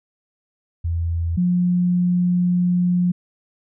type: tone pair in turn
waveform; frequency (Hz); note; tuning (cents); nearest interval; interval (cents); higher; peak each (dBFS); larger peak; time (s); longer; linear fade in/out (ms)
sine; 84 / 177.99; E2 / F3; +33 / +33; octave + minor second; 1300; second; -19 / -15; second; 0.84-1.37 / 1.37-3.12; second; 10
effects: none